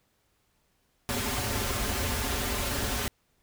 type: noise with comb filter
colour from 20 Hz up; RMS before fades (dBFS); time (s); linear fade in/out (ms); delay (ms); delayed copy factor
pink; -30; 1.09-3.08; 0; 6.2; -1
effects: pink hiss -71 dBFS RMS until 3.42 s